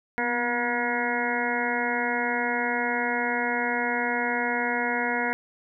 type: harmonic tone with a mistuned harmonic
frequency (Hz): 239.8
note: A#3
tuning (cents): +49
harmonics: 1 / 2 / 3 / 4 / 6 / 7 / 8 / 9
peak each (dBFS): -32 / -32 / -32 / -32 / -32 / -32 / -32 / -32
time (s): 0.18-5.33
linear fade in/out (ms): 0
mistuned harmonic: 1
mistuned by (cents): +44
effects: none